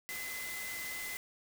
sine tone in noise, 2034 Hz, C7, 50 cents flat, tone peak -41 dBFS, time 0.09-1.17 s, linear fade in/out 0 ms, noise white, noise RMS -43 dBFS, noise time 0.09-1.17 s, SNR -1 dB, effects none

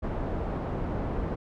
pink low-pass noise, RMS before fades -31 dBFS, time 0.02-1.36 s, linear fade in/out 20 ms, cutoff 830 Hz, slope 12 dB/octave, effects none

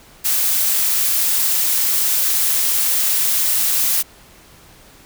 blue noise, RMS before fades -17 dBFS, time 0.24-4.03 s, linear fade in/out 20 ms, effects pink hiss -46 dBFS RMS until 5.05 s

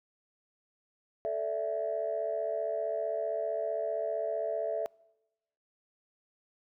sine chord, A suspended fourth, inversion none, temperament equal with one note detuned, 440 / 587.3 / 662.7 Hz, A4 / D5 / E5, 0 / 0 / +9 cents, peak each -36 / -35 / -31 dBFS, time 1.25-4.86 s, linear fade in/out 0 ms, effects noise-tail reverb RT60 1.0 s tail -26 dB re dry + tanh soft clip ceiling -22 dBFS

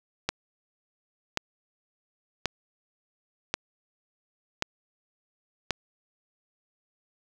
click train, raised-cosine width 0.2 ms, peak -8 dBFS, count 6, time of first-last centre 0.29-5.707 s, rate 0.923 Hz, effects none

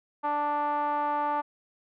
5% pulse tone with low-pass filter, 293.7 Hz, D4, in tune, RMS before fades -28 dBFS, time 0.23-1.42 s, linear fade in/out 20 ms, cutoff 980 Hz, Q 8, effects none

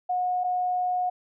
sine tone pair in turn, 726 / 726 Hz, F#5 / F#5, -33 / -33 cents, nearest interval unison, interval 0 cents, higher neither, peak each -23 dBFS, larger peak neither, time 0.09-0.44 / 0.44-1.1 s, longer second, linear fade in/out 10 ms, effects none

